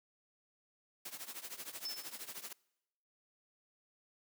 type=noise with tremolo; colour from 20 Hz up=white; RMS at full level=-43 dBFS; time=1.05-2.53 s; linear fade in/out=5 ms; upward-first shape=triangle; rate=13 Hz; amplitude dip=90%
type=tone with exponential decay; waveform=sine; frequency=5274 Hz; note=E8; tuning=in tune; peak=-36 dBFS; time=1.85-2.26 s; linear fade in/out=2 ms; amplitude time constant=88 ms
effects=noise-tail reverb RT60 0.9 s tail -25 dB re dry + high-pass 200 Hz 12 dB/octave